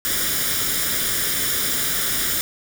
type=noise with comb filter; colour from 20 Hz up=white; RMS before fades=-22 dBFS; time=0.05-2.41 s; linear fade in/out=0 ms; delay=0.57 ms; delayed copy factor=+0.65; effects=none